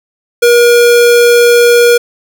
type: tone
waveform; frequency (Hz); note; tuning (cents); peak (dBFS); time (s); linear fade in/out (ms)
square; 477.5; A#4; +42; -4; 0.42-1.98; 10
effects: none